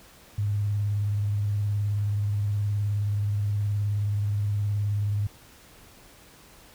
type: tone with vibrato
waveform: sine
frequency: 102.8 Hz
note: G#2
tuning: 17 cents flat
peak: -23 dBFS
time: 0.38-5.27 s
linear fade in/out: 5 ms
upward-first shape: square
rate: 19 Hz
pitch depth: 28 cents each way
effects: pink hiss -52 dBFS RMS until 6.74 s